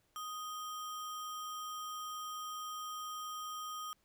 sine tone with sample-and-hold, 1244.5 Hz, D#6, in tune, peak -40 dBFS, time 0.16-3.93 s, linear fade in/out 0 ms, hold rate 4410 Hz, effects pink hiss -75 dBFS RMS until 4.04 s

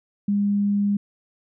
sine tone, 202.9 Hz, G#3, 40 cents flat, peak -18 dBFS, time 0.28-0.97 s, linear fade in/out 5 ms, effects none

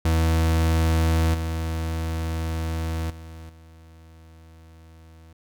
40% pulse tone with level steps, 81.2 Hz, E2, 26 cents flat, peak -17 / -24 / -37 / -45 dBFS, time 0.05-5.33 s, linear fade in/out 5 ms, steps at 1.34 / 3.1 / 3.49 s, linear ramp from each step 5 ms, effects none

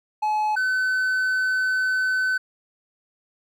triangle tone pair in turn, 853 / 1515.9 Hz, G#5 / F#6, +46 / +42 cents, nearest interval minor seventh, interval 996 cents, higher second, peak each -18 dBFS, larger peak neither, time 0.22-0.56 / 0.56-2.38 s, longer second, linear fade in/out 10 ms, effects none

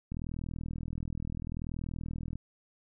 click train, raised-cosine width 5 ms, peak -25 dBFS, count 92, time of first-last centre 0.12-2.356 s, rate 40.7 Hz, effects none

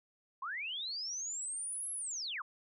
sine linear two-way sweep, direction up then down, 990 to 11175 to 990 Hz, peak -37 dBFS, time 0.42-2.42 s, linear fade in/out 5 ms, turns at 1.92 s, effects none

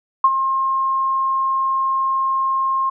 sine tone with ADSR envelope, 1067 Hz, C6, 34 cents sharp, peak -7 dBFS, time 0.24-2.9 s, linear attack 4 ms, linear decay 48 ms, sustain -9 dB, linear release 10 ms, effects none

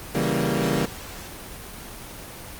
20% pulse chord, C# diminished seventh, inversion none, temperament equal, 138.59 / 164.81 / 196 / 233.1 Hz, C#3 / E3 / G3 / Bb3, 0 / 0 / 0 / 0 cents, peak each -22 dBFS, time 0.14-0.86 s, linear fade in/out 10 ms, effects pink hiss -38 dBFS RMS until 2.59 s + Opus 24 kbps

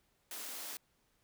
white high-pass noise, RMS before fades -44 dBFS, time 0.31-0.77 s, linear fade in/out 2 ms, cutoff 210 Hz, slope 96 dB/octave, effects pink hiss -75 dBFS RMS until 1.23 s

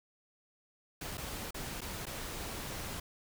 pink noise with dropouts, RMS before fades -41 dBFS, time 1.01-3 s, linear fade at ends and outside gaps 5 ms, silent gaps 1.173-1.178 / 1.508-1.544 / 1.808-1.815 / 2.056-2.066 s, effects none

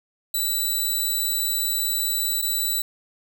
5% pulse tone with dropouts, 3957 Hz, B7, 3 cents sharp, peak -14 dBFS, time 0.34-2.82 s, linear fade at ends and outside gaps 5 ms, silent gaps 2.417-2.423 s, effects none

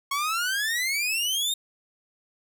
sawtooth exponential sweep, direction up, 1093 to 3729 Hz, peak -21 dBFS, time 0.11-1.54 s, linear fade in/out 5 ms, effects none

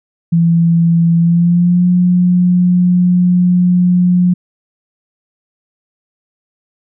sine tone with pitch glide, 167.9 to 178.91 Hz, E3 to F3, +32 to +42 cents, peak -7 dBFS, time 0.32-4.34 s, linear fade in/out 10 ms, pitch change +110 cents, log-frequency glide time 1.17-1.87 s, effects none

